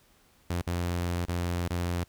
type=tone with dropouts; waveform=sawtooth; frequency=87.31 Hz; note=F2; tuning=in tune; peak=-24 dBFS; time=0.5-2.04 s; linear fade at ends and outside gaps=5 ms; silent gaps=0.618-0.668 / 1.253-1.283 / 1.68-1.704 s; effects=pink hiss -63 dBFS RMS until 2.08 s